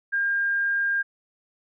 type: tone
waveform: sine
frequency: 1607 Hz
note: G6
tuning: 43 cents sharp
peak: -21 dBFS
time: 0.12-1.03 s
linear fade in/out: 20 ms
effects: none